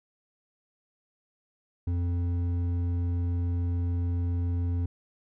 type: tone with hard clipping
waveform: sine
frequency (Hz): 87.3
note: F2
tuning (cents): 0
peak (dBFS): -27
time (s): 1.87-4.86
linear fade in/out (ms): 5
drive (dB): 7
effects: none